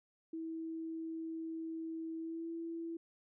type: tone with pitch glide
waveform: sine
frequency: 324.8 to 332.2 Hz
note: E4 to E4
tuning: -26 to +13 cents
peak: -39 dBFS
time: 0.33-2.97 s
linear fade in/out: 5 ms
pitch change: +39 cents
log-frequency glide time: 2.18-2.5 s
effects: none